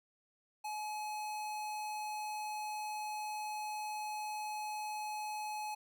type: tone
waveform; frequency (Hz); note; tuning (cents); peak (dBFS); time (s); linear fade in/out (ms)
square; 849; G#5; +38; -39; 0.64-5.75; 10
effects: none